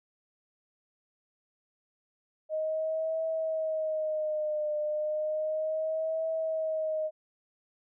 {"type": "tone with vibrato", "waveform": "sine", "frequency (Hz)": 623, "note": "D#5", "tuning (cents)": 2, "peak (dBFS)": -28, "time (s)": [2.49, 7.11], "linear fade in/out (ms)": 50, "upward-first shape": "triangle", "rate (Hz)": 0.33, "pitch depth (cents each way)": 63, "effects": []}